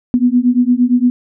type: beating tone pair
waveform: sine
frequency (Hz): 242 / 250.7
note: B3 / B3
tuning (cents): -35 / +26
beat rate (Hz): 8.7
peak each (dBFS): -12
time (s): 0.14-1.1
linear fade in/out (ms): 0
effects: none